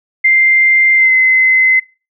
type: tone with pitch glide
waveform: sine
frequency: 2093 to 2050 Hz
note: C7 to C7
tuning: 0 to -36 cents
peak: -6 dBFS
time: 0.24-1.8 s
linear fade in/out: 10 ms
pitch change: -36 cents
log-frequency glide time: 0.95-1.14 s
effects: noise-tail reverb RT60 0.3 s tail -22 dB re dry